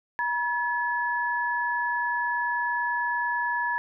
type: tone pair together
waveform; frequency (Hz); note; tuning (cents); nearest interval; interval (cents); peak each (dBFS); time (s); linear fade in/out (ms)
sine; 960.3 / 1711; B5 / A6; -49 / -49; minor seventh; 1000; -27; 0.19-3.78; 0
effects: none